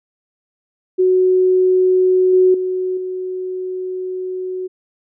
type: tone with level steps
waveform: sine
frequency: 370 Hz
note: F#4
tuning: in tune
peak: -10 / -8 / -17 / -21 dBFS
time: 0.98-4.68 s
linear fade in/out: 20 ms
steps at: 2.33 / 2.54 / 2.97 s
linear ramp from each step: 5 ms
effects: none